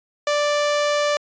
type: tone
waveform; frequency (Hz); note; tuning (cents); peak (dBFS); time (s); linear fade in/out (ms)
sawtooth; 587.3; D5; 0; -14; 0.27-1.17; 2
effects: resampled to 16000 Hz